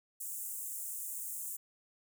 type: high-pass noise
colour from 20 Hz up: pink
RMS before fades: -41 dBFS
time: 0.2-1.57 s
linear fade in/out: 10 ms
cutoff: 7300 Hz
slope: 48 dB/octave
effects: none